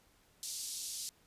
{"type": "band-pass noise", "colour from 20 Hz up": "pink", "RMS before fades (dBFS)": -42, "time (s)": [0.43, 1.09], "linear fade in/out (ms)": 0, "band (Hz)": [4400, 11000], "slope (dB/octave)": 24, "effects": ["pink hiss -68 dBFS RMS until 1.26 s", "resampled to 32000 Hz"]}